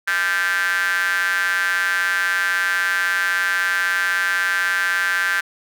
square tone with high-pass filter, 91.9 Hz, F#2, 11 cents flat, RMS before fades -20 dBFS, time 0.07-5.41 s, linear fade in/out 10 ms, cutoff 1600 Hz, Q 8.6, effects none

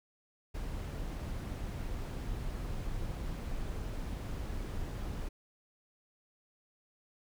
brown noise, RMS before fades -38 dBFS, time 0.54-5.29 s, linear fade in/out 10 ms, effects none

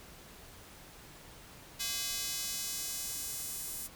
square tone with high-pass filter sweep, 230 Hz, A#3, 23 cents flat, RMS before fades -38 dBFS, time 1.79-3.88 s, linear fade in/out 20 ms, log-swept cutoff 3800 to 9700 Hz, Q 0.89, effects pink hiss -53 dBFS RMS until 3.95 s

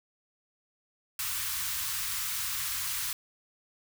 white band-stop noise, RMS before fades -33 dBFS, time 1.19-3.13 s, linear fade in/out 2 ms, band 140 to 980 Hz, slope 48 dB/octave, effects none

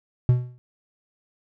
triangle tone with exponential decay, 123.7 Hz, B2, 3 cents sharp, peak -9 dBFS, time 0.29-0.58 s, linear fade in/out 0 ms, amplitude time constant 63 ms, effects none

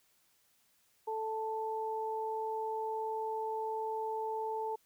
sine tone pair together, 440 / 880.7 Hz, A4 / A5, 0 / +1 cents, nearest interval octave, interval 1201 cents, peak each -37 / -36 dBFS, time 1.07-4.76 s, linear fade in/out 10 ms, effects white hiss -71 dBFS RMS until 4.85 s

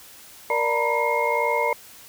sine tone cluster, 469.8 / 589 / 916 / 978 / 2140 Hz, A#4 / D5 / A#5 / B5 / C7, +13 / +5 / -31 / -17 / +38 cents, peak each -26 dBFS, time 0.5-1.73 s, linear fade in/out 2 ms, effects white hiss -46 dBFS RMS until 2.08 s

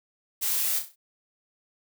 blue noise with echo, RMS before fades -27 dBFS, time 0.41-0.8 s, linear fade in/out 20 ms, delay 32 ms, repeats 5, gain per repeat -7 dB, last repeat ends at 0.96 s, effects none

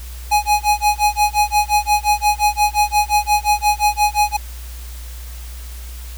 square tone with tremolo, 835 Hz, G#5, 9 cents sharp, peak -11 dBFS, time 0.31-4.37 s, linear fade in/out 10 ms, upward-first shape sine, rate 5.7 Hz, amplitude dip 100%, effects added 60 Hz sine -29 dBFS peak until 6.17 s + white hiss -40 dBFS RMS until 6.17 s

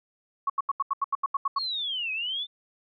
sine tone bursts, 1108 Hz, C#6, 1 cent flat, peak -22 dBFS, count 11, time 0.47-1.588 s, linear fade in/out 5 ms, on 28 ms, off 81 ms
sine linear two-way sweep, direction down then up, 4429 to 2498 to 3593 Hz, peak -28 dBFS, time 1.56-2.47 s, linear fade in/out 50 ms, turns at 2.12 s
effects none

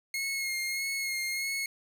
sawtooth tone with vibrato, 2157 Hz, C#7, 48 cents flat, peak -27 dBFS, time 0.14-1.66 s, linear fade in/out 2 ms, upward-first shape sine, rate 1.6 Hz, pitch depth 27 cents each way, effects none

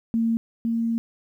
sine tone pair in turn, 228.2 / 229.7 Hz, A#3 / A#3, -37 / -25 cents, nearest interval unison, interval 12 cents, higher second, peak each -19 / -21 dBFS, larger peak first, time 0.14-0.37 / 0.65-0.98 s, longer second, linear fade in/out 0 ms, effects 10-bit

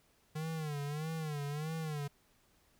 square tone with vibrato, 152.1 Hz, D#3, 39 cents flat, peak -37 dBFS, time 0.35-2.08 s, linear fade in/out 10 ms, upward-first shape sine, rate 1.6 Hz, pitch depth 110 cents each way, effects pink hiss -70 dBFS RMS until 2.79 s

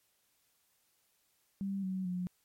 sine tone with pitch steps, 196 / 187.91 / 180.15 Hz, G3 / F#3 / F#3, 0 / +27 / -46 cents, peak -33 dBFS, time 1.61-2.27 s, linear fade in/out 0 ms, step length 220 ms, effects white hiss -74 dBFS RMS until 2.44 s + MP3 64 kbps

